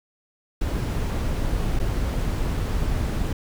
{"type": "noise with dropouts", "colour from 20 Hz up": "brown", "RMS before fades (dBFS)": -24, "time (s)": [0.61, 3.33], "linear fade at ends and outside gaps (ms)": 5, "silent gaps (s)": [1.792, 1.797], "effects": []}